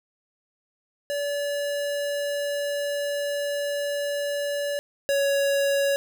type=tone pair in turn; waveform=square; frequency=574 / 558.9 Hz; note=D5 / C#5; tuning=-40 / +14 cents; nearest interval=unison; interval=46 cents; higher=first; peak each=-26 / -21 dBFS; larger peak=second; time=1.1-4.79 / 5.09-5.96 s; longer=first; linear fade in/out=0 ms; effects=none